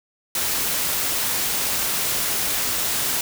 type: noise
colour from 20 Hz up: white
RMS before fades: -23 dBFS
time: 0.35-3.21 s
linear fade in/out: 2 ms
effects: none